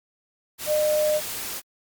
sine tone in noise, 607 Hz, D#5, 43 cents flat, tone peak -19 dBFS, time 0.66-1.21 s, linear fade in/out 50 ms, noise white, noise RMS -32 dBFS, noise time 0.58-1.62 s, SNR +10 dB, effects Opus 48 kbps

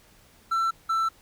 triangle tone pair in turn, 1341 / 1331.7 Hz, E6 / E6, +29 / +17 cents, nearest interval unison, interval 12 cents, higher first, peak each -20 dBFS, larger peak neither, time 0.51-0.71 / 0.89-1.09 s, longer neither, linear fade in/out 10 ms, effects pink hiss -57 dBFS RMS until 1.21 s

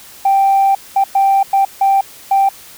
sine tone bursts at uneven times, 784 Hz, G5, in tune, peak -7 dBFS, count 6, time 0.25-0.75 / 0.96-1.04 / 1.15-1.43 / 1.53-1.65 / 1.81-2.01 / 2.31-2.49 s, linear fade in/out 5 ms, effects tanh soft clip ceiling -5 dBFS + white hiss -38 dBFS RMS until 2.77 s

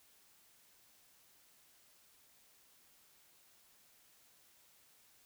silence, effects white hiss -67 dBFS RMS until 5.25 s

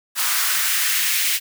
white noise with high-pass filter sweep, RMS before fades -20 dBFS, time 0.15-1.4 s, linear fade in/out 50 ms, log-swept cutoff 1200 to 2300 Hz, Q 1.8, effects none

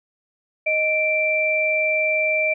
sine tone pair together, 623.1 / 2349 Hz, D#5 / D7, +2 / 0 cents, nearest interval octave + major seventh, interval 2298 cents, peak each -22 / -19 dBFS, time 0.66-2.54 s, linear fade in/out 10 ms, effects none

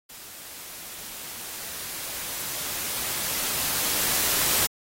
white noise with level ramp, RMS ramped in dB -43 to -22 dBFS, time 0.09-4.67 s, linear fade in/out 10 ms, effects AAC 48 kbps

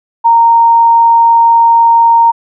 sine tone, 926 Hz, A#5, 12 cents flat, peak -3 dBFS, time 0.24-2.32 s, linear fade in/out 20 ms, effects none

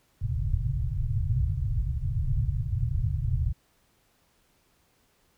white low-pass noise, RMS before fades -27 dBFS, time 0.21-3.53 s, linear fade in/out 10 ms, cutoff 140 Hz, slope 96 dB/octave, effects pink hiss -67 dBFS RMS until 5.37 s

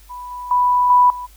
sine tone with level steps, 987.8 Hz, B5, in tune, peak -29 / -27 / -12 / -8 / -26 dBFS, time 0.09-1.27 s, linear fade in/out 20 ms, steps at 0.31 / 0.51 / 0.9 / 1.1 s, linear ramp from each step 2 ms, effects added 50 Hz sine -44 dBFS peak until 1.36 s + white hiss -51 dBFS RMS until 1.36 s

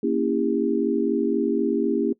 sine chord, A# diminished seventh, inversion none, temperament equal with one note detuned, 233.1 / 277.2 / 329.6 / 401.9 Hz, A#3 / C#4 / E4 / G4, 0 / 0 / 0 / +43 cents, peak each -25 dBFS, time 0.03-2.13 s, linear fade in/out 5 ms, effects noise-tail reverb RT60 0.1 s tail -19 dB re dry

